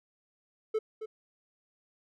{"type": "tone with echo", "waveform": "triangle", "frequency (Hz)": 436.5, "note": "A4", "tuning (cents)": -14, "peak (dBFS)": -24, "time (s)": [0.74, 0.79], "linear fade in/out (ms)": 10, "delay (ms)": 270, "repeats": 1, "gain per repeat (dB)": -10, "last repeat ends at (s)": 1.06, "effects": []}